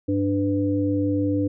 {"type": "tone cluster", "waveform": "sine", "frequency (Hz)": [100.4, 294.6, 498.4], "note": ["G2", "D4", "B4"], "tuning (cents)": [42, 6, 16], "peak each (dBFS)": [-26, -21, -28], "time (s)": [0.08, 1.48], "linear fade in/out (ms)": 10, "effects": []}